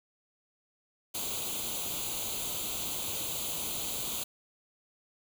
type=noise with comb filter; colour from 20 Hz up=white; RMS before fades=-35 dBFS; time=1.14-4.24 s; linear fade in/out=10 ms; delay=0.28 ms; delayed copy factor=+0.8; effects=none